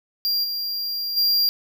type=tone with level steps; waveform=square; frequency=4767 Hz; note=D8; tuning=25 cents sharp; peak=-20 / -25 / -17 dBFS; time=0.25-1.49 s; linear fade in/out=0 ms; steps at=0.43 / 1.16 s; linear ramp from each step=20 ms; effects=none